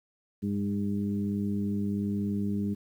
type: harmonic tone with a mistuned harmonic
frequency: 101.2 Hz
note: G#2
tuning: 44 cents flat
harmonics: 1 / 2 / 3 / 4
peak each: -35 / -28 / -37 / -41 dBFS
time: 0.42-2.75 s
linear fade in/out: 20 ms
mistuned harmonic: 1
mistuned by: -34 cents
effects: 10-bit